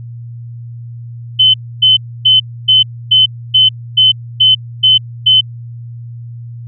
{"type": "tone bursts", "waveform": "sine", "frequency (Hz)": 3048, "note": "G7", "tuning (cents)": -49, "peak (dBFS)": -4, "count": 10, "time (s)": [1.39, 5.41], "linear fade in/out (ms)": 10, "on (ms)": 150, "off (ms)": 280, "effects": ["added 118 Hz sine -25 dBFS peak until 6.67 s"]}